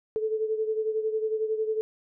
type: beating tone pair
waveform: sine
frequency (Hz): 435 / 446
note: A4 / A4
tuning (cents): -20 / +23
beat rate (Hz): 11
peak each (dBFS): -26 / -32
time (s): 0.16-1.81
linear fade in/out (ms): 0
effects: none